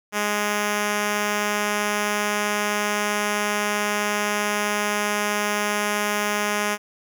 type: tone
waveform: 5% pulse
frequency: 207.7 Hz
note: G#3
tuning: in tune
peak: -10 dBFS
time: 0.12-6.78 s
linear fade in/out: 50 ms
effects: none